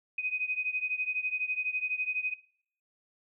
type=beating tone pair; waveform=sine; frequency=2501 / 2513 Hz; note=D#7 / D#7; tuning=+8 / +17 cents; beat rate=12 Hz; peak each=-32 / -35 dBFS; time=0.18-2.34 s; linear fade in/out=5 ms; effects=noise-tail reverb RT60 0.6 s tail -19 dB re dry